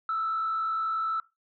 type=tone with frequency modulation; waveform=sine; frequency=1318.5 Hz; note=E6; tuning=in tune; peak=-25 dBFS; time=0.09-1.2 s; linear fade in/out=2 ms; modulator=51.8 Hz; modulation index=0.46; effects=noise-tail reverb RT60 0.2 s tail -19 dB re dry + tanh soft clip ceiling -22 dBFS